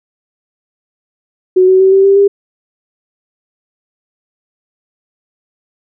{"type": "tone with pitch steps", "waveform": "sine", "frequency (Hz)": [370, 375.8, 381.7, 387.7, 393.8, 400], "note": ["F#4", "F#4", "G4", "G4", "G4", "G4"], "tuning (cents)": [0, 27, -46, -19, 8, 35], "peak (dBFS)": -4, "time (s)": [1.56, 2.28], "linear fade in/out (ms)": 10, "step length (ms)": 120, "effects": []}